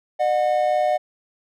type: tone pair together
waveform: triangle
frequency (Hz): 605.7 / 730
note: D#5 / F#5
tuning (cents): -47 / -24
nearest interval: minor third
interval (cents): 323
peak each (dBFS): -18 / -18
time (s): 0.19-0.98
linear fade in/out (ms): 20
effects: none